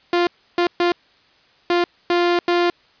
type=tone bursts at uneven times; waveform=sawtooth; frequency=349.2 Hz; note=F4; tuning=in tune; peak=-11 dBFS; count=6; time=0.13-0.27 / 0.58-0.67 / 0.8-0.92 / 1.7-1.84 / 2.1-2.39 / 2.48-2.7 s; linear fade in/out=2 ms; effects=white hiss -55 dBFS RMS until 3 s + resampled to 11025 Hz